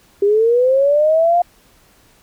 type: linear sweep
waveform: sine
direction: up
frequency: 395 to 710 Hz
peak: -10 dBFS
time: 0.22-1.42 s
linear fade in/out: 5 ms
effects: pink hiss -52 dBFS RMS until 2.22 s